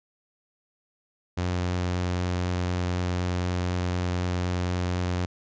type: tone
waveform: sawtooth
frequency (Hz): 89.6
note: F2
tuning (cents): +45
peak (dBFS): -21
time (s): 1.37-5.26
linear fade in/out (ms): 10
effects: resampled to 16000 Hz